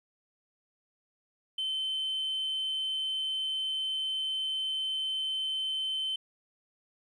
sine tone, 3076 Hz, G7, 33 cents flat, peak -28 dBFS, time 1.58-6.16 s, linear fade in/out 5 ms, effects tanh soft clip ceiling -27 dBFS + 11-bit

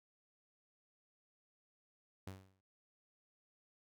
sawtooth tone with exponential decay, 95.4 Hz, G2, 47 cents flat, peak -39 dBFS, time 2.27-2.61 s, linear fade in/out 5 ms, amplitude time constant 73 ms, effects none

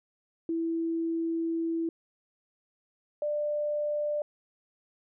sine tone pair in turn, 330 / 593.5 Hz, E4 / D5, +2 / +18 cents, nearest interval minor seventh, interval 1016 cents, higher second, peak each -27 dBFS, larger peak neither, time 0.49-1.89 / 3.22-4.22 s, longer first, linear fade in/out 2 ms, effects none

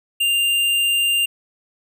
sine tone with tanh clipping, 2794 Hz, F7, in tune, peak -17 dBFS, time 0.2-1.26 s, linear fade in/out 10 ms, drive 16 dB, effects none

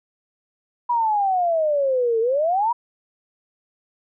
sine exponential two-way sweep, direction down then up, 979 to 442.2 to 979 Hz, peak -17 dBFS, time 0.89-2.73 s, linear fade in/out 10 ms, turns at 2.2 s, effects none

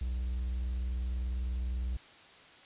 triangle tone with vibrato, 61.74 Hz, B1, in tune, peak -29 dBFS, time 0.01-1.97 s, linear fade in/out 5 ms, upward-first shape triangle, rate 20 Hz, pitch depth 180 cents each way, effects white hiss -55 dBFS RMS until 2.65 s + resampled to 8000 Hz

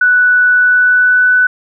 sine tone with pitch glide, 1482 to 1494.9 Hz, F#6 to F#6, +2 to +17 cents, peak -6 dBFS, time 0.01-1.47 s, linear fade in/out 5 ms, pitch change +15 cents, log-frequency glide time 0.5-1.34 s, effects none

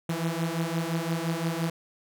sawtooth beating tone pair, 162.7 / 168.5 Hz, E3 / E3, -22 / +38 cents, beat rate 5.8 Hz, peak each -26 dBFS, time 0.09-1.7 s, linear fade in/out 5 ms, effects none

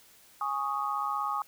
sine chord, Ab suspended fourth, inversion none, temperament equal, 830.6 / 1108.7 / 1244.5 Hz, Ab5 / Db6 / Eb6, 0 / 0 / 0 cents, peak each -34 / -33 / -32 dBFS, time 0.41-1.42 s, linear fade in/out 2 ms, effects white hiss -58 dBFS RMS until 1.47 s

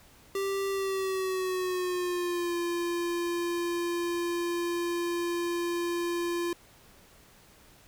square tone with pitch glide, 392 to 345.2 Hz, G4 to F4, 0 to -20 cents, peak -29 dBFS, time 0.35-6.53 s, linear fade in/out 2 ms, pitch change -220 cents, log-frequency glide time 0.7-2.56 s, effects pink hiss -57 dBFS RMS until 7.87 s

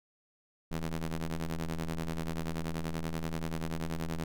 sawtooth ring-modulated tone, 80.4 Hz, E2, 43 cents flat, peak -26 dBFS, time 0.71-4.24 s, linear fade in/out 5 ms, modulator 85.6 Hz, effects none

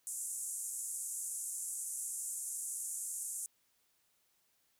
pink band-pass noise, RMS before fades -41 dBFS, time 0.07-3.46 s, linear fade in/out 0 ms, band 7200 to 11000 Hz, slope 48 dB/octave, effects white hiss -75 dBFS RMS until 4.79 s

